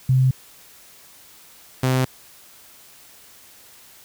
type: tone pair in turn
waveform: sine / sawtooth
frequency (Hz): 130.1 / 129.48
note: C3 / C3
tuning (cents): -9 / -18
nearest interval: unison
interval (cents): 9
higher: first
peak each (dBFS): -13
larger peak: neither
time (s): 0.09-0.31 / 1.83-2.05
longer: neither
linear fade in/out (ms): 5
effects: white hiss -48 dBFS RMS until 4.04 s